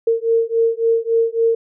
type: beating tone pair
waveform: sine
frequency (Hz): 455.6 / 459.2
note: A#4 / A#4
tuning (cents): -40 / -26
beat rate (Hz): 3.6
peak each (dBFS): -17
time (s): 0.07-1.55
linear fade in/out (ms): 5
effects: none